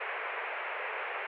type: band-pass noise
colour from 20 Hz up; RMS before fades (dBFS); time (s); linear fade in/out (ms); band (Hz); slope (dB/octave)
white; -37; 0-1.27; 10; 420 to 2500; 48
effects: none